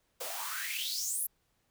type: noise with high-pass filter sweep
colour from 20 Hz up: white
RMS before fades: -36 dBFS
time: 0.2-1.27 s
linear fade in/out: 10 ms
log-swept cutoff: 490 to 12000 Hz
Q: 6.4
effects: pink hiss -75 dBFS RMS until 1.7 s

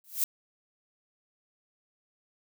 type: noise with exponential growth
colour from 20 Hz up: violet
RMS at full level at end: -23 dBFS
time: 0.04-0.24 s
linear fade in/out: 2 ms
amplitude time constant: 43 ms
effects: none

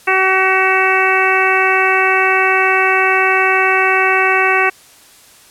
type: harmonic tone with a mistuned harmonic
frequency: 378.9 Hz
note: F#4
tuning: 41 cents sharp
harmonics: 1 / 2 / 3 / 4 / 5 / 6 / 7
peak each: -18 / -18 / -18 / -18 / -18 / -18 / -18 dBFS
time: 0.07-4.7 s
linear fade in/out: 10 ms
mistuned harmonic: 6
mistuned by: -24 cents
effects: white hiss -44 dBFS RMS until 5.5 s + low-pass 12000 Hz 12 dB/octave

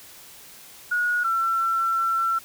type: tone pair in turn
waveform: sine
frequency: 1450 / 1347.4 Hz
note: F#6 / E6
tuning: -35 / +38 cents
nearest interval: minor second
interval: 127 cents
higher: first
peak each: -20 dBFS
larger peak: neither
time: 0.91-1.24 / 1.24-2.39 s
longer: second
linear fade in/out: 10 ms
effects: white hiss -46 dBFS RMS until 2.44 s

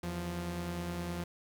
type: tone pair together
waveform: sawtooth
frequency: 82.4 / 174.61 Hz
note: E2 / F3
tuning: 0 / 0 cents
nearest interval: octave + minor second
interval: 1300 cents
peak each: -37 / -33 dBFS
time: 0.03-1.24 s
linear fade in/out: 5 ms
effects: 11-bit

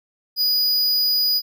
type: tone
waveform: square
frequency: 4930 Hz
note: D#8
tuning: 17 cents flat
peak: -17 dBFS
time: 0.36-1.42 s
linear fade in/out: 50 ms
effects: none

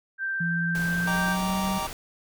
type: tone with vibrato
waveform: sine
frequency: 1568 Hz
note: G6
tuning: in tune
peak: -26 dBFS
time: 0.18-1.37 s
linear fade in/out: 50 ms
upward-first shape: sine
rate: 18 Hz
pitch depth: 11 cents each way
type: tone with pitch glide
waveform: sine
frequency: 168.9 to 190.68 Hz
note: E3 to G3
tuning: +42 to -48 cents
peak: -26 dBFS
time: 0.4-1.79 s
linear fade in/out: 10 ms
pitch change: +210 cents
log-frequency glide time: 0.81-1.61 s
type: noise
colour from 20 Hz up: pink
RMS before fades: -37 dBFS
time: 0.75-1.93 s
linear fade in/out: 0 ms
type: chord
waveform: square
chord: Eb major seventh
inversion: none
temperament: just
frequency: 622.3 / 777.8 / 933.4 / 1166.7 Hz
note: Eb5 / G5 / Bb5 / D6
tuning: 0 / -14 / +2 / -12 cents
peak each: -38 / -35 / -33 / -34 dBFS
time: 1.07-1.87 s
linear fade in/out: 5 ms
effects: none

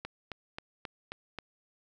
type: click train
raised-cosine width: 0.3 ms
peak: -22 dBFS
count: 6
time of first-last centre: 0.05-1.387 s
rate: 3.74 Hz
effects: none

